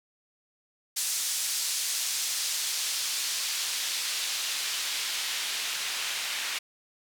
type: noise with band-pass filter sweep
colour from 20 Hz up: white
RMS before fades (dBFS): -31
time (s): 0.96-6.59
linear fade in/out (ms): 10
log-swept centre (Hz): 6400 to 2600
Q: 0.87
effects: none